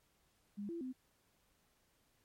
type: tone with pitch steps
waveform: sine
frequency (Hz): 203.8 / 338 / 257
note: G#3 / E4 / C4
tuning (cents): -32 / +43 / -31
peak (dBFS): -40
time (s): 0.57-0.93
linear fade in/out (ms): 20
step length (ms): 120
effects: pink hiss -75 dBFS RMS until 2.24 s + MP3 64 kbps